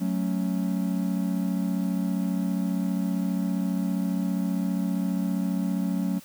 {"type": "chord", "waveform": "triangle", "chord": "F# minor", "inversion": "none", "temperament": "equal", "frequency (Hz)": [185, 220, 277.2], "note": ["F#3", "A3", "C#4"], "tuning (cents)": [0, 0, 0], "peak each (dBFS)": [-24, -28, -29], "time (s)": [0, 6.2], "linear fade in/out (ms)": 20, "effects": ["white hiss -50 dBFS RMS until 6.24 s"]}